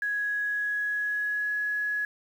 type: tone with pitch glide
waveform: sine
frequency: 1667 to 1683.4 Hz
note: G#6 to G#6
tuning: +6 to +23 cents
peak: -26 dBFS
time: 0.02-2.05 s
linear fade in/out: 2 ms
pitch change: +17 cents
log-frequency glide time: 0.14-1.53 s
effects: 9-bit